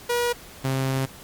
sawtooth tone pair in turn, 481 / 133.16 Hz, B4 / C3, -46 / +31 cents, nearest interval octave + minor seventh, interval 2223 cents, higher first, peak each -17 / -18 dBFS, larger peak first, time 0.09-0.33 / 0.64-1.06 s, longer second, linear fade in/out 10 ms, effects pink hiss -44 dBFS RMS until 1.23 s + MP3 96 kbps

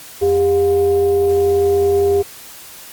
sine tone with frequency modulation, 400 Hz, G4, 35 cents sharp, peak -11 dBFS, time 0.21-2.23 s, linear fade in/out 20 ms, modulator 313 Hz, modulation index 0.38, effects white hiss -37 dBFS RMS until 2.92 s + Opus 48 kbps

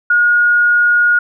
sine tone, 1438 Hz, F#6, 50 cents flat, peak -8 dBFS, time 0.1-1.19 s, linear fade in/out 5 ms, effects none

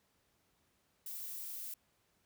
violet noise, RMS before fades -44 dBFS, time 1.06-1.74 s, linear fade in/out 2 ms, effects pink hiss -75 dBFS RMS until 2.25 s + high-pass 60 Hz 12 dB/octave

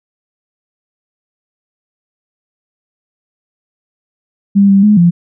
sine tone with pitch steps, 199.4 / 196.5 / 209.9 / 172.7 Hz, G3 / G3 / G#3 / F3, +30 / +4 / +19 / -19 cents, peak -4 dBFS, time 4.55-5.11 s, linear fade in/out 20 ms, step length 140 ms, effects none

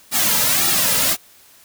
white noise with flanger, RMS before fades -17 dBFS, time 0.11-1.17 s, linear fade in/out 50 ms, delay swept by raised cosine 1.9 to 2.76 ms, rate 1.8 Hz, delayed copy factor -0.8, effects white hiss -49 dBFS RMS until 1.64 s

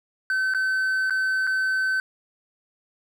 triangle tone with dropouts, 1530 Hz, G6, 42 cents flat, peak -19 dBFS, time 0.3-2 s, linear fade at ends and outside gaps 1 ms, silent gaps 0.538-0.547 / 1.098-1.106 / 1.469-1.473 s, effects none

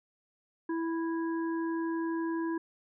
harmonic tone, 329.6 Hz, E4, in tune, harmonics 1 / 3 / 5, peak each -30 / -40 / -44 dBFS, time 0.69-2.58 s, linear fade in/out 5 ms, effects none

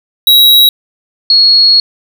square / sine tone pair in turn, 3859 / 4324 Hz, B7 / C#8, -41 / -44 cents, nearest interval major second, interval 197 cents, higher second, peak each -3 dBFS, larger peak neither, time 0.27-0.69 / 1.3-1.8 s, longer second, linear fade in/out 2 ms, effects none

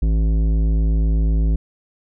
triangle tone with tanh clipping, 54 Hz, A1, 32 cents flat, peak -16 dBFS, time 0.02-1.56 s, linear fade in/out 5 ms, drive 17 dB, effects none

